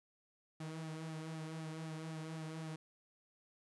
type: tone with flanger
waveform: sawtooth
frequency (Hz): 159.2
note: D#3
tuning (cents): +40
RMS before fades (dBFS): -45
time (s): 0.6-2.76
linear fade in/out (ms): 5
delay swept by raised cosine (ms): 1.9 to 5.2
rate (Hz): 3.9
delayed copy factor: -0.6
effects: resampled to 24000 Hz